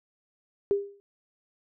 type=tone with exponential decay; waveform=sine; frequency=401.6 Hz; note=G4; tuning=42 cents sharp; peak=-18 dBFS; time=0.71-1 s; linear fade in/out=0 ms; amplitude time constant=62 ms; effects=none